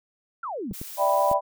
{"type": "exponential sweep", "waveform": "sine", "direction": "down", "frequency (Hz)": [1456, 164.81], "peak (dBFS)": -29, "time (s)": [0.43, 0.73], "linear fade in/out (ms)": 5}
{"type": "clicks", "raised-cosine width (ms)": 3, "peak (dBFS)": -22, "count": 3, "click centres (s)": [0.712, 0.815, 1.314]}
{"type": "noise", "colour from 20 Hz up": "blue", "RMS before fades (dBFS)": -39, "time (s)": [0.73, 1.34], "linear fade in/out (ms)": 10}
{"type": "chord", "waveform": "sine", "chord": "E minor seventh", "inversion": "third", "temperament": "equal", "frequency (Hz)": [587.3, 659.3, 784, 987.8], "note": ["D5", "E5", "G5", "B5"], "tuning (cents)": [0, 0, 0, 0], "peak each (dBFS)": [-23, -27, -25, -23], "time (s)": [0.97, 1.41], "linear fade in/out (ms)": 50}
{"effects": []}